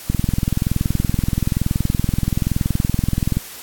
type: click train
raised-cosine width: 5 ms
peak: -5 dBFS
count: 70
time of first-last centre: 0.1-3.37 s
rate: 21.1 Hz
effects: white hiss -36 dBFS RMS until 3.62 s + AAC 64 kbps